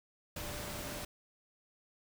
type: tone in noise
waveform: sine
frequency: 590 Hz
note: D5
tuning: 8 cents sharp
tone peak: -49 dBFS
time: 0.36-1.05 s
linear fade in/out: 5 ms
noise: pink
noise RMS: -42 dBFS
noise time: 0.36-1.05 s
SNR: -10 dB
effects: none